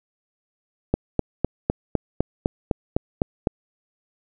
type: click train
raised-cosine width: 2 ms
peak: -5 dBFS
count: 11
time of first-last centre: 0.94-3.472 s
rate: 3.95 Hz
effects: none